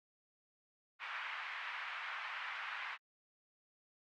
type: band-pass noise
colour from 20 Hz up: white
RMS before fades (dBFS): -44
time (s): 0.99-2.98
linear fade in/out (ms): 50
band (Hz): 970 to 2400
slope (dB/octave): 24
effects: Opus 48 kbps